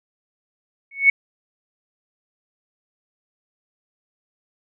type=tone with exponential growth; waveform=sine; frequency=2214 Hz; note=C#7; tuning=3 cents flat; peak=-6 dBFS; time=0.91-1.1 s; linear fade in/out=5 ms; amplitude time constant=40 ms; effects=none

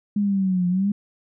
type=linear two-way sweep; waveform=sine; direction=down then up; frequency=207.7 to 176.1 to 207.7 Hz; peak=-18 dBFS; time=0.16-0.92 s; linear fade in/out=5 ms; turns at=0.68 s; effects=none

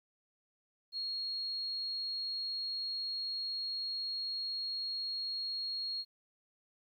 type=tone; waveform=sine; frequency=4289 Hz; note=C8; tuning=42 cents sharp; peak=-35 dBFS; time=0.92-6.05 s; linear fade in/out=50 ms; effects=12-bit

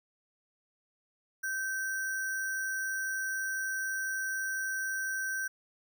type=tone with sample-and-hold; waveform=sine; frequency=1552 Hz; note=G6; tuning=18 cents flat; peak=-31 dBFS; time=1.43-5.48 s; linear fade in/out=10 ms; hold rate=7350 Hz; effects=none

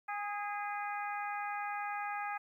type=harmonic tone with a mistuned harmonic; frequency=410 Hz; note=G#4; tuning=22 cents flat; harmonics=2 / 3 / 4 / 5 / 6; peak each=-38 / -42 / -44 / -46 / -48 dBFS; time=0.08-2.38 s; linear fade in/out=10 ms; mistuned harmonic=3; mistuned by=+27 cents; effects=12-bit

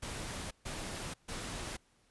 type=noise bursts; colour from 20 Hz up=pink; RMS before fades=-41 dBFS; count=3; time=0.02-1.77 s; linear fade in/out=10 ms; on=490 ms; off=140 ms; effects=pink hiss -70 dBFS RMS until 2.1 s + resampled to 24000 Hz

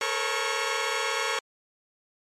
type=tone cluster; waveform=10% pulse; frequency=436.1 / 472.3 / 543 / 1110 Hz; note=A4 / A#4 / C#5 / C#6; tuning=-15 / +23 / -36 / +2 cents; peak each=-23 dBFS; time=0.01-1.39 s; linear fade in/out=2 ms; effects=low-pass 8000 Hz 12 dB/octave + MP3 64 kbps

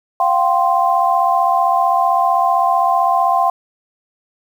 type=chord; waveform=sine; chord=F suspended second; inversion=none; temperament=equal with one note detuned; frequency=698.5 / 774.1 / 1046.5 Hz; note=F5 / G5 / C6; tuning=0 / -22 / 0 cents; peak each=-16 dBFS; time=0.2-3.5 s; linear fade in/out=2 ms; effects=7-bit

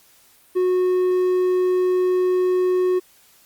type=tone; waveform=triangle; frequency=365.8 Hz; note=F#4; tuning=20 cents flat; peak=-14 dBFS; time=0.55-3 s; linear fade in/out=20 ms; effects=white hiss -54 dBFS RMS until 3.45 s + Opus 48 kbps

